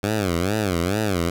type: tone with vibrato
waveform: 10% pulse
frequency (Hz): 95.8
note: G2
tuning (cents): -39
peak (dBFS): -12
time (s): 0.03-1.3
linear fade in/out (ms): 5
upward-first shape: sine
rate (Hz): 2.3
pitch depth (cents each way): 230
effects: none